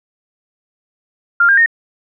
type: tone with pitch steps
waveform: sine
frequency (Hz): 1396.9 / 1604.6 / 1843.2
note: F6 / G6 / A#6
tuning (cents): 0 / +40 / -20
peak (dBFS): -7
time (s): 1.4-1.661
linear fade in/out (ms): 5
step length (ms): 87
effects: none